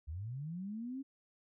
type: linear sweep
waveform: sine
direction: up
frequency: 69.3 to 277.2 Hz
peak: -39 dBFS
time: 0.07-1.03 s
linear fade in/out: 20 ms
effects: none